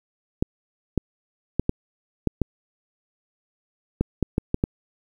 clicks, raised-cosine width 3 ms, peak -7 dBFS, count 11, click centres 0.425 / 0.977 / 1.596 / 1.694 / 2.273 / 2.417 / 4.01 / 4.227 / 4.381 / 4.544 / 4.639 s, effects 8-bit

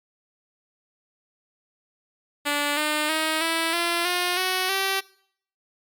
5% pulse tone with pitch steps, 290.5 / 302.7 / 315.3 / 328.5 / 342.3 / 356.6 / 371.5 / 387.1 Hz, D4 / D#4 / D#4 / E4 / F4 / F4 / F#4 / G4, -19 / -48 / +23 / -6 / -35 / +36 / +7 / -22 cents, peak -11 dBFS, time 2.45-5.01 s, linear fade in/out 20 ms, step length 320 ms, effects noise-tail reverb RT60 0.6 s tail -21 dB re dry + Opus 48 kbps

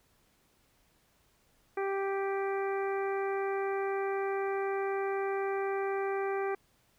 harmonic tone, 392 Hz, G4, in tune, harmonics 1 / 2 / 3 / 4 / 5 / 6, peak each -31 / -37 / -41 / -43 / -45 / -47 dBFS, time 1.77-6.55 s, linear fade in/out 5 ms, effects pink hiss -69 dBFS RMS until 6.98 s

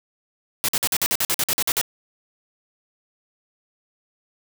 white noise bursts, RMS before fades -21 dBFS, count 13, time 0.64-1.813 s, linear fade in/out 0 ms, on 45 ms, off 49 ms, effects none

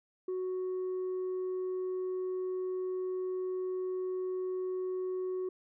sine tone, 370 Hz, F#4, in tune, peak -30 dBFS, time 0.28-5.49 s, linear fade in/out 5 ms, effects tanh soft clip ceiling -31 dBFS

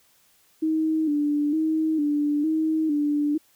sine tone with vibrato, 304.5 Hz, D#4, 37 cents flat, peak -20 dBFS, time 0.62-3.38 s, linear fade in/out 10 ms, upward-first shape square, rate 1.1 Hz, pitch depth 64 cents each way, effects white hiss -61 dBFS RMS until 3.55 s

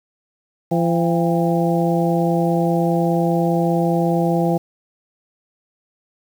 harmonic tone with a mistuned harmonic, 169.8 Hz, F3, 48 cents flat, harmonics 1 / 2 / 3 / 4 / 5, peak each -18 / -21 / -23 / -24 / -25 dBFS, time 0.71-4.58 s, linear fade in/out 10 ms, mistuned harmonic 5, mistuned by -94 cents, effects 7-bit

